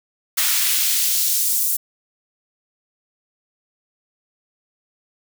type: noise with high-pass filter sweep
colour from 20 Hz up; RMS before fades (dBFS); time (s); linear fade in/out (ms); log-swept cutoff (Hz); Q
white; -19; 0.37-1.77; 10; 1400 to 9000; 0.81
effects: none